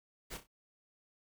pink noise with echo, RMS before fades -43 dBFS, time 0.3-0.38 s, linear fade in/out 20 ms, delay 31 ms, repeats 3, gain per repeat -9 dB, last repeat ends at 0.473 s, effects none

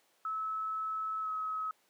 sine tone with pitch glide, 1299 to 1279.6 Hz, E6 to D#6, -26 to +48 cents, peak -33 dBFS, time 0.25-1.71 s, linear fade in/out 2 ms, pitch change -26 cents, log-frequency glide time 1.21-1.29 s, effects pink hiss -70 dBFS RMS until 1.89 s + high-pass 400 Hz 12 dB/octave

